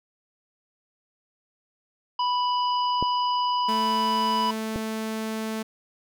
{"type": "harmonic tone", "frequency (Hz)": 987.8, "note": "B5", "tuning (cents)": 0, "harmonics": [1, 3, 5], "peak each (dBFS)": [-22, -32, -36], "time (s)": [2.19, 4.51], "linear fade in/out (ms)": 5}
{"type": "clicks", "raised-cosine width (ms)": 2, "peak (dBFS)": -14, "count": 2, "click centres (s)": [3.026, 4.76]}
{"type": "tone", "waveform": "sawtooth", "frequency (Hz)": 220, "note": "A3", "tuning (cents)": 0, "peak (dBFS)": -24, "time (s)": [3.68, 5.63], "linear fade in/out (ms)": 10}
{"effects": []}